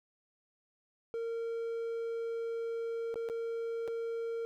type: tone with dropouts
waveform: triangle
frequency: 460.1 Hz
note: A#4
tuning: 23 cents flat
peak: -32 dBFS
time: 1.14-4.45 s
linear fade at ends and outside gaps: 0 ms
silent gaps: 3.142-3.157 / 3.288-3.298 / 3.877-3.882 s
effects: none